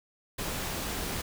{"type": "noise", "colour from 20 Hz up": "pink", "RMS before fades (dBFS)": -34, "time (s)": [0.38, 1.22], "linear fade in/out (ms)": 10, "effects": []}